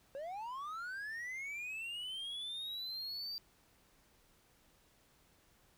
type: linear sweep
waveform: triangle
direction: up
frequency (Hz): 530 to 4699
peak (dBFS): -39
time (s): 0.15-3.38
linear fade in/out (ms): 0
effects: pink hiss -69 dBFS RMS until 5.77 s